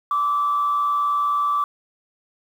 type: tone with frequency modulation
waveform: sine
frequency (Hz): 1161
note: D6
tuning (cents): -20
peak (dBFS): -17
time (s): 0.11-1.64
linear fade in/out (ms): 2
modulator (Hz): 119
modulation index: 0.37
effects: tanh soft clip ceiling -13 dBFS + 8-bit